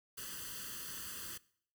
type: noise with comb filter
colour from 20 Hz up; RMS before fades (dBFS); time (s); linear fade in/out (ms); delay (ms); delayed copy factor
white; -45; 0.17-1.38; 10; 0.65; +1
effects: noise-tail reverb RT60 0.6 s tail -21 dB re dry